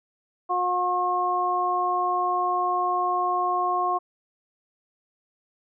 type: harmonic tone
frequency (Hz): 360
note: F#4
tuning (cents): -47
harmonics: 1 / 2 / 3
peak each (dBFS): -31 / -25 / -24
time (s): 0.49-3.99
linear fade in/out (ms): 20
effects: none